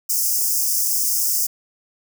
white high-pass noise, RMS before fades -20 dBFS, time 0.09-1.47 s, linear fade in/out 10 ms, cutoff 5000 Hz, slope 96 dB/octave, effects none

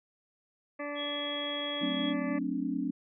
harmonic tone, 290.2 Hz, D4, 21 cents flat, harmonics 1 / 2 / 3 / 4 / 6 / 7 / 8 / 9, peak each -40 / -38 / -49 / -43 / -45 / -44 / -50 / -55 dBFS, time 0.79-2.39 s, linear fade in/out 10 ms
sine tone, 3322 Hz, G#7, in tune, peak -35 dBFS, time 0.95-2.14 s, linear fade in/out 50 ms
sine chord, D dominant seventh, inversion first, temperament just, 183.54 / 220.2 / 264.3 / 293.7 Hz, F#3 / A3 / C4 / D4, -14 / +2 / +18 / 0 cents, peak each -38 / -38 / -33 / -34 dBFS, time 1.81-2.91 s, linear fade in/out 10 ms
effects none

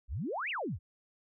sine exponential two-way sweep, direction up then down, 46.63 to 2960 to 61.5 Hz, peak -33 dBFS, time 0.08-0.79 s, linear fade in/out 50 ms, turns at 0.5 s, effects none

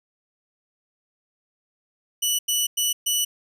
15% pulse tone bursts at uneven times, 2960 Hz, F#7, in tune, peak -13 dBFS, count 4, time 2.22-2.39 / 2.48-2.67 / 2.77-2.93 / 3.06-3.25 s, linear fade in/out 10 ms, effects none

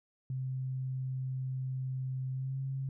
sine tone with pitch glide, 130.5 to 134.32 Hz, C3 to C3, -4 to +46 cents, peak -33 dBFS, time 0.3-2.89 s, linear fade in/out 2 ms, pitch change +50 cents, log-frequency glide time 2.32-2.59 s, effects none

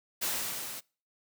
white noise with level ramp, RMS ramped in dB -30 to -42 dBFS, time 0.21-0.81 s, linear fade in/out 20 ms, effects noise-tail reverb RT60 0.4 s tail -26 dB re dry + high-pass 100 Hz 12 dB/octave

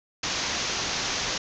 white low-pass noise, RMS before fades -29 dBFS, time 0.23-1.38 s, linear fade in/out 5 ms, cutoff 6700 Hz, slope 96 dB/octave, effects none

